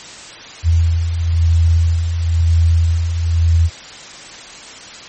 sine beating tone pair, 82.41 / 83.41 Hz, E2 / E2, 0 / +21 cents, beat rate 1 Hz, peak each -19 / -11 dBFS, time 0.63-3.7 s, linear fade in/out 50 ms, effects white hiss -34 dBFS RMS until 5.08 s + MP3 32 kbps

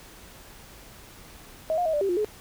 sine tone with pitch steps, 635 / 710 / 638 / 590 / 392.5 / 352.7 / 423.7 Hz, D#5 / F5 / D#5 / D5 / G4 / F4 / G#4, +35 / +28 / +43 / +8 / +2 / +17 / +35 cents, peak -22 dBFS, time 1.7-2.246 s, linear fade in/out 0 ms, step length 78 ms, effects added 45 Hz sine -56 dBFS peak until 2.4 s + pink hiss -48 dBFS RMS until 2.4 s

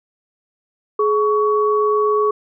sine tone pair together, 421.9 / 1123 Hz, G#4 / C#6, +27 / +22 cents, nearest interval octave + perfect fourth, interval 1695 cents, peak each -15 / -18 dBFS, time 0.99-2.31 s, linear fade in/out 5 ms, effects none

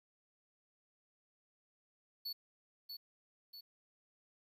square tone with echo, 4435 Hz, C#8, in tune, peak -40 dBFS, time 2.25-2.33 s, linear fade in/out 10 ms, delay 640 ms, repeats 2, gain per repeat -5 dB, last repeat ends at 3.61 s, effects 12-bit

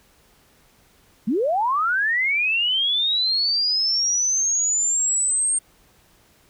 sine linear sweep, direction up, 188.6 to 8650 Hz, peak -18 dBFS, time 1.27-5.59 s, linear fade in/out 10 ms, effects pink hiss -57 dBFS RMS until 6.49 s

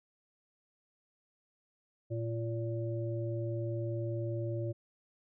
harmonic tone, 115 Hz, A#2, 23 cents flat, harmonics 1 / 3 / 5, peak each -34 / -39 / -41 dBFS, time 2.1-4.73 s, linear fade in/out 20 ms, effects none

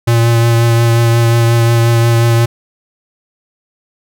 square tone with vibrato, 116.54 Hz, A#2, in tune, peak -8 dBFS, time 0.07-2.46 s, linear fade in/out 10 ms, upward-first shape triangle, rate 5.6 Hz, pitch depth 19 cents each way, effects none

